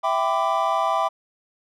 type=chord; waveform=triangle; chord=E minor seventh; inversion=none; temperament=equal with one note detuned; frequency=659.3 / 784 / 1002.7 / 1174.7 Hz; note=E5 / G5 / B5 / D6; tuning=0 / 0 / +26 / 0 cents; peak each=-23 dBFS; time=0.03-1.09 s; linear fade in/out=20 ms; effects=none